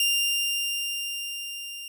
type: tone with level ramp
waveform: sawtooth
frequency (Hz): 2794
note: F7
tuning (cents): 0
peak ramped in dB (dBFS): -17 to -33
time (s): 0-1.88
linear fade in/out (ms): 2
effects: none